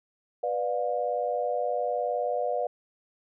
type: chord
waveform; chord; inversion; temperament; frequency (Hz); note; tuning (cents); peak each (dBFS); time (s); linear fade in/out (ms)
sine; B diminished; none; just; 493.9 / 592.7 / 711.2; B4 / D5 / F5; 0 / +16 / +31; -30; 0.43-2.67; 5
effects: none